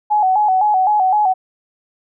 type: tone with vibrato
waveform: sine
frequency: 795 Hz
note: G5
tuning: 24 cents sharp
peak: -11 dBFS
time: 0.1-1.34 s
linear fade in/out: 20 ms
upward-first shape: square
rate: 3.9 Hz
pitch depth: 100 cents each way
effects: none